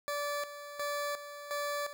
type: tone with tremolo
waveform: 20% pulse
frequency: 580 Hz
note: D5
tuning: 22 cents flat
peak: -28 dBFS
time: 0.08-1.93 s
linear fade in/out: 0 ms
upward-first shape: square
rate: 1.4 Hz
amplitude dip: 70%
effects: none